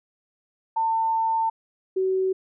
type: tone pair in turn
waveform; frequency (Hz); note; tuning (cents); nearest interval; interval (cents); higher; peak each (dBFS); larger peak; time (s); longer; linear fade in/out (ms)
sine; 898 / 377.6; A5 / F#4; +35 / +35; octave + minor third; 1500; first; -20; neither; 0.76-1.5 / 1.96-2.33; first; 10
effects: none